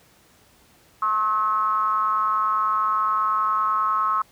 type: ring-modulated tone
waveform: triangle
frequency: 105.1 Hz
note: G#2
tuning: 21 cents sharp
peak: -14 dBFS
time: 1.02-4.22 s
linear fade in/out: 5 ms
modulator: 1180 Hz
effects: pink hiss -56 dBFS RMS until 4.31 s + high-pass 60 Hz 12 dB/octave